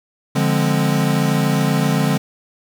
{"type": "chord", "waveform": "square", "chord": "D half-diminished seventh", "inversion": "none", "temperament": "equal", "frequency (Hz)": [146.83, 174.61, 207.7, 261.6], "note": ["D3", "F3", "Ab3", "C4"], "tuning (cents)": [0, 0, 0, 0], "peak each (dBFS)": [-19, -22, -22, -23], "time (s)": [0.35, 2.18], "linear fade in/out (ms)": 10, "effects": ["8-bit"]}